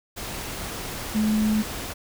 sine tone in noise, 215 Hz, A3, 40 cents flat, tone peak -19 dBFS, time 1.14-1.63 s, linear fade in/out 20 ms, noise pink, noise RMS -33 dBFS, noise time 0.16-1.94 s, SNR +11 dB, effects none

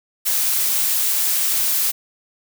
blue noise, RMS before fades -19 dBFS, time 0.25-1.92 s, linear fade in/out 20 ms, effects none

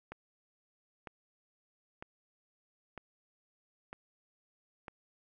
click train, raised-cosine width 0.5 ms, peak -28 dBFS, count 6, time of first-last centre 0.12-4.882 s, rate 1.05 Hz, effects none

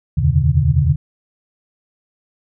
sine tone cluster, 78.3 / 88.1 / 125.1 / 140 / 149.5 Hz, D#2 / F2 / B2 / C#3 / D3, +11 / +16 / +23 / +18 / +31 cents, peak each -18 dBFS, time 0.17-0.96 s, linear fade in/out 10 ms, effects none

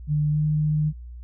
sine tone with pitch glide, 150 to 152.45 Hz, D3 to D#3, +37 to -35 cents, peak -19 dBFS, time 0.07-0.93 s, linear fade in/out 50 ms, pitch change +28 cents, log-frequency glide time 0.3-0.42 s, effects added 60 Hz sine -36 dBFS peak until 1.23 s

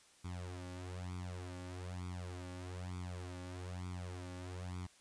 sawtooth tone with flanger, 90.3 Hz, F#2, 42 cents flat, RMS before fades -45 dBFS, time 0.24-4.87 s, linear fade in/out 10 ms, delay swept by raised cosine 0.85 to 3.55 ms, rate 1.1 Hz, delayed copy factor +0.95, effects white hiss -65 dBFS RMS until 5 s + resampled to 22050 Hz

